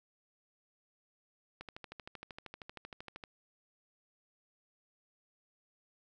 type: click train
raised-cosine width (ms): 0.3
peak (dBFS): -29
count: 22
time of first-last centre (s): 1.61-3.238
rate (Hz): 12.9
effects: none

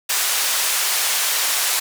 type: band-pass noise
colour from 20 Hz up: white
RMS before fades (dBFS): -20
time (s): 0.09-1.8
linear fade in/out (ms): 10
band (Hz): 750 to 12000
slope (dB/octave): 12
effects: none

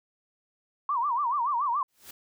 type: tone with vibrato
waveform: sine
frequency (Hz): 1050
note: C6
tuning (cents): +6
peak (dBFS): -24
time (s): 0.89-1.83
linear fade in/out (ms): 2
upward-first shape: sine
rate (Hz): 7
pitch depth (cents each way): 220
type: noise with exponential growth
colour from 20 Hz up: white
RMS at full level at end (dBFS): -41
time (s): 1.88-2.11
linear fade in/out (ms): 5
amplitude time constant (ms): 48
effects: none

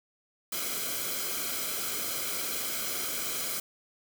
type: noise with comb filter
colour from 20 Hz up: white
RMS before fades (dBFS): -33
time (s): 0.52-3.6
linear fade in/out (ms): 5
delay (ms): 1.1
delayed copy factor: -0.7
effects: none

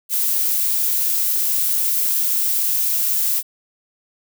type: noise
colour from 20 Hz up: violet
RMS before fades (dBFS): -19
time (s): 0.09-3.43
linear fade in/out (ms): 50
effects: none

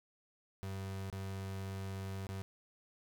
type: tone with dropouts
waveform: 35% pulse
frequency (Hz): 96.5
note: G2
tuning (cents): -27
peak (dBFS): -38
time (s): 0.63-2.42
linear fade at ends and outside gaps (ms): 0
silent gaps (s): 1.1-1.127 / 2.268-2.29
effects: none

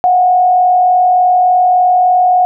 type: tone with frequency modulation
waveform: sine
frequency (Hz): 728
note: F#5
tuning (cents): -28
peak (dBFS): -6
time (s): 0.04-2.45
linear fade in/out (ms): 0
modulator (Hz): 43.4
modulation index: 0.36
effects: none

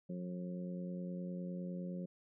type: harmonic tone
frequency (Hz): 89.7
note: F2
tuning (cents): +47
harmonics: 2 / 3 / 4 / 5 / 6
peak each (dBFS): -40 / -53 / -52 / -55 / -50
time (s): 0.09-2.06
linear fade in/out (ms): 10
effects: none

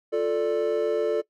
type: chord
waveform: triangle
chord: D minor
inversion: first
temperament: just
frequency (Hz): 352.4 / 440.5 / 587.3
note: F4 / A4 / D5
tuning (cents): +16 / +2 / 0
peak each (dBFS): -27 / -21 / -25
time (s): 0.12-1.22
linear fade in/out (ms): 20
effects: noise-tail reverb RT60 0.1 s tail -20 dB re dry + tanh soft clip ceiling -11 dBFS

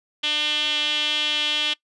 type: tone with band-pass filter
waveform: sawtooth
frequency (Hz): 299.8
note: D4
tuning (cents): +36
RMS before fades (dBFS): -23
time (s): 0.23-1.74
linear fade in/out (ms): 10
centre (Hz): 3200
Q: 7.2
effects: noise-tail reverb RT60 0.1 s tail -22 dB re dry + resampled to 24000 Hz

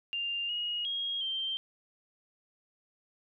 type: tone with pitch steps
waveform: sine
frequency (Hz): 2796 / 2882 / 3271 / 3144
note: F7 / F#7 / G#7 / G7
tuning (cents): +1 / -46 / -27 / +4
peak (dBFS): -31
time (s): 0.13-1.57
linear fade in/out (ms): 0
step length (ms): 360
effects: none

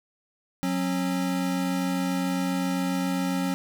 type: tone pair together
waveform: square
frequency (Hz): 183.2 / 270.6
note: F#3 / C#4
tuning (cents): -17 / -42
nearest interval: perfect fifth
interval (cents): 675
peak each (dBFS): -28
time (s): 0.63-3.54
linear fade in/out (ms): 0
effects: none

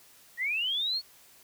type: linear sweep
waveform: sine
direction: up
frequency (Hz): 1845 to 4435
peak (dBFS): -27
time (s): 0.37-1.02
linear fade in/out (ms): 50
effects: white hiss -57 dBFS RMS until 1.43 s

